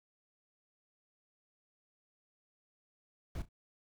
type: noise with echo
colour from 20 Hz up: brown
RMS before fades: -38 dBFS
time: 3.35-3.42 s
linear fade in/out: 2 ms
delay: 34 ms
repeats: 2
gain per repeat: -15 dB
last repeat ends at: 3.488 s
effects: none